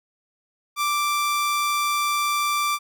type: tone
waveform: sawtooth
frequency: 1174.7 Hz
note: D6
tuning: in tune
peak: -17 dBFS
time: 0.76-2.79 s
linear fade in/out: 50 ms
effects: none